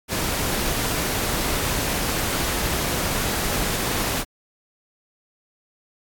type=noise; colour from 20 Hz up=pink; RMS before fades=-24 dBFS; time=0.08-4.25 s; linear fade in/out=50 ms; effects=AAC 64 kbps